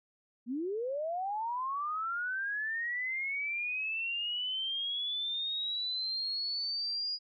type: linear sweep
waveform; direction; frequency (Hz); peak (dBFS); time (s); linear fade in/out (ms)
sine; up; 223.5 to 4901; -32; 0.46-7.19; 50
effects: none